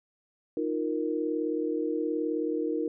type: chord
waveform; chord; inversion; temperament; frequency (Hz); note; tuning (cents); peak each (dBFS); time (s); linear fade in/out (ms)
sine; Eb suspended second; none; just; 311.1 / 350 / 466.7; Eb4 / F4 / Bb4; 0 / +4 / +2; -30 / -33 / -31; 0.57-2.88; 2
effects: none